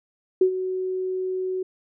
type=tone with ADSR envelope; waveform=sine; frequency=372.5 Hz; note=F#4; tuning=12 cents sharp; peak=-12 dBFS; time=0.41-1.63 s; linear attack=5 ms; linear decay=87 ms; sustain=-12 dB; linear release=6 ms; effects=none